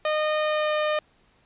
sawtooth tone with pitch glide, 613 to 608.4 Hz, D#5 to D#5, -26 to -39 cents, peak -18 dBFS, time 0.05-0.99 s, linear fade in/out 2 ms, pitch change -13 cents, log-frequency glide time 0.39-0.73 s, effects pink hiss -62 dBFS RMS until 1.45 s + resampled to 8000 Hz

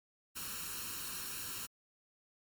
white noise with comb filter, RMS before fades -42 dBFS, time 0.35-1.67 s, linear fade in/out 20 ms, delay 0.72 ms, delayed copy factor +0.7, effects MP3 96 kbps

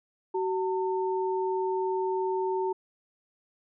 sine tone pair together, 377.1 / 900 Hz, F#4 / A5, +33 / +39 cents, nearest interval octave + minor third, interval 1506 cents, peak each -27 / -31 dBFS, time 0.34-2.73 s, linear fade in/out 10 ms, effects none

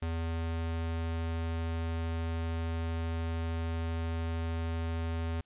square tone, 82.41 Hz, E2, in tune, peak -32 dBFS, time 0.02-5.41 s, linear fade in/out 5 ms, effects white hiss -72 dBFS RMS until 5.45 s + resampled to 8000 Hz

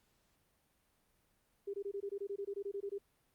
sine tone bursts, 400 Hz, G4, 35 cents sharp, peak -37 dBFS, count 15, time 1.67-2.984 s, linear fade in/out 10 ms, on 68 ms, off 21 ms, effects pink hiss -75 dBFS RMS until 3.34 s + Opus 48 kbps

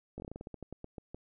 slowing click train, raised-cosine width 2 ms, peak -29 dBFS, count 15, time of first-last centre 0.18-1.146 s, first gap 19 ms, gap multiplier 1.18, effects none

